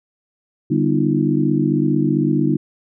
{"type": "harmonic tone with a mistuned harmonic", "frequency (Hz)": 49, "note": "G1", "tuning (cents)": 0, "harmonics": [3, 4, 5, 6, 7], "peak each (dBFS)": [-20, -22, -21, -19, -23], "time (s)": [0.7, 2.57], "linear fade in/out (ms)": 10, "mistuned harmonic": 6, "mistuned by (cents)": 78, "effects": []}